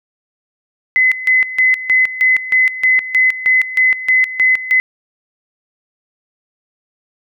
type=tone with tremolo; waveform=sine; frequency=2031 Hz; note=B6; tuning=48 cents sharp; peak=-8 dBFS; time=0.96-4.8 s; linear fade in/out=0 ms; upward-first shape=square; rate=3.2 Hz; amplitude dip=80%; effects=none